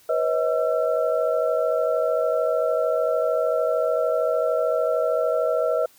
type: tone cluster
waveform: sine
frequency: 490.7 / 544 / 635 / 1346 Hz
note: B4 / C#5 / D#5 / E6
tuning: -11 / -33 / +35 / +36 cents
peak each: -24 / -27 / -22 / -31 dBFS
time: 0.09-5.86 s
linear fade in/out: 5 ms
effects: white hiss -55 dBFS RMS until 5.98 s